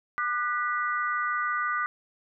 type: tone cluster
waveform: sine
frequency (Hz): 1203 / 1477 / 1957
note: D6 / F#6 / B6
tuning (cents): +41 / -3 / -16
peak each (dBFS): -28 / -30 / -33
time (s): 0.18-1.86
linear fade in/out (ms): 0
effects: none